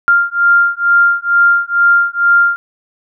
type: beating tone pair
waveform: sine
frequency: 1395 / 1397.2 Hz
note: F6 / F6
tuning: -2 / 0 cents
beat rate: 2.2 Hz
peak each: -11 dBFS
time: 0.08-2.56 s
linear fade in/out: 0 ms
effects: none